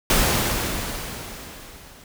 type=noise with level ramp; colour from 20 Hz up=pink; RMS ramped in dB=-17 to -47 dBFS; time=0.1-2.04 s; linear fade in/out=2 ms; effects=none